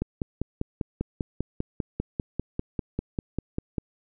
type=click train; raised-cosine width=3 ms; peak=-14 dBFS; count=20; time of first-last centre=0.02-3.782 s; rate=5.05 Hz; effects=none